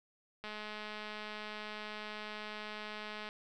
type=click train; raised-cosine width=0.3 ms; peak=-28 dBFS; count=605; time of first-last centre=0.44-3.289 s; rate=212 Hz; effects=none